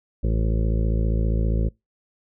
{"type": "harmonic tone", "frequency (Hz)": 55, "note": "A1", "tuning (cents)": 0, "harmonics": [1, 2, 3, 4, 6, 7, 8, 9, 10], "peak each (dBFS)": [-20, -26, -30, -32, -36, -37, -38, -39, -40], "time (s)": [0.23, 1.69], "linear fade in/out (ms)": 10, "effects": ["noise-tail reverb RT60 0.2 s tail -25 dB re dry"]}